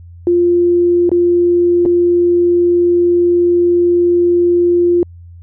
sine tone with dropouts, 349.2 Hz, F4, in tune, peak -8 dBFS, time 0.27-5.03 s, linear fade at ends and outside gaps 1 ms, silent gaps 1.093-1.116 / 1.853-1.859 s, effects added 86 Hz sine -33 dBFS peak until 5.42 s

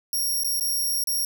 5% pulse tone with dropouts, 5588 Hz, F8, in tune, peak -17 dBFS, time 0.13-1.25 s, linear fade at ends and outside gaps 2 ms, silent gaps 0.435-0.445 / 0.598-0.608 / 1.039-1.072 s, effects none

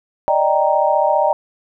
sine chord, Eb major seventh, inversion third, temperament equal, 587.3 / 622.3 / 784 / 932.3 Hz, D5 / Eb5 / G5 / Bb5, 0 / 0 / 0 / 0 cents, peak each -18 dBFS, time 0.28-1.33 s, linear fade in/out 0 ms, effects none

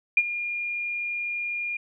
sine tone with ADSR envelope, 2416 Hz, D7, 48 cents sharp, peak -13 dBFS, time 0.17-1.77 s, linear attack 4 ms, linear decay 46 ms, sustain -14 dB, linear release 5 ms, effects none

